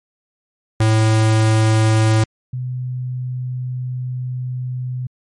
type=tone pair in turn; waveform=square / sine; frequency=110 / 126.35 Hz; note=A2 / B2; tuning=0 / +40 cents; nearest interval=major second; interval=240 cents; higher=second; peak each=-12 / -21 dBFS; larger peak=first; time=0.8-2.24 / 2.53-5.07 s; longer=second; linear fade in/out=5 ms; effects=MP3 48 kbps

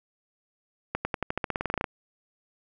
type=accelerating click train; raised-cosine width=0.5 ms; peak=-12 dBFS; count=16; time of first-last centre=0.95-1.842 s; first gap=100 ms; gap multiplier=0.92; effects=none

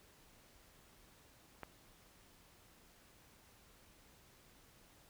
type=click; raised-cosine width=0.5 ms; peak=-30 dBFS; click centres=1.633 s; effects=pink hiss -65 dBFS RMS until 5.09 s

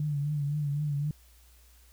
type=tone with vibrato; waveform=sine; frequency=146.3 Hz; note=D3; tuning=6 cents flat; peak=-27 dBFS; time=0-1.11 s; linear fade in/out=2 ms; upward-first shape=triangle; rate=3.9 Hz; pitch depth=66 cents each way; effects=added 60 Hz sine -56 dBFS peak until 1.92 s + white hiss -62 dBFS RMS until 1.92 s

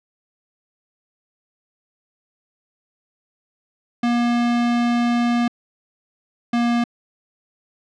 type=tone pair in turn; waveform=square; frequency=238.6 / 237.3 Hz; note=A#3 / A#3; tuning=+41 / +31 cents; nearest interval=unison; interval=10 cents; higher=first; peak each=-17 dBFS; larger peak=neither; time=4.03-5.48 / 6.53-6.84 s; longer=first; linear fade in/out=5 ms; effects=low-pass 4000 Hz 12 dB/octave

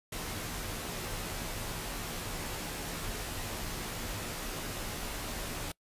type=noise with comb filter; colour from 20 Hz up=pink; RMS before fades=-38 dBFS; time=0.12-5.72 s; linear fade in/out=5 ms; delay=15 ms; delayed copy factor=-0.55; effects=noise-tail reverb RT60 0.1 s tail -24 dB re dry + resampled to 32000 Hz

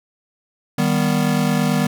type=chord; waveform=square; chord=Eb augmented; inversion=none; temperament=equal with one note detuned; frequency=155.56 / 196 / 245 Hz; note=Eb3 / G3 / B3; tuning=0 / 0 / -14 cents; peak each=-21 dBFS; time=0.78-1.87 s; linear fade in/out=5 ms; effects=none

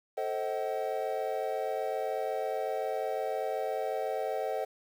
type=chord; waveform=triangle; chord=A diminished seventh; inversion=none; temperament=just; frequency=440 / 528 / 633.6 / 760.3 Hz; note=A4 / C5 / Eb5 / Gb5; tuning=0 / +16 / +31 / +47 cents; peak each=-34 dBFS; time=0.17-4.65 s; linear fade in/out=10 ms; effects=9-bit

